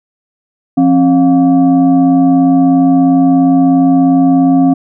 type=tone with frequency modulation; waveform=sine; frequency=268.5 Hz; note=C4; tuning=45 cents sharp; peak=-5 dBFS; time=0.77-4.74 s; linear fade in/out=10 ms; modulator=440 Hz; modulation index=0.59; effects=none